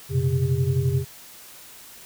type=tone cluster; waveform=sine; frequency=91.3 / 123.9 / 135.4 / 401.8 Hz; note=F#2 / B2 / C#3 / G4; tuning=-23 / +6 / -40 / +43 cents; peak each=-27 / -24 / -22 / -30 dBFS; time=0.09-1.05 s; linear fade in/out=50 ms; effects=white hiss -45 dBFS RMS until 2.05 s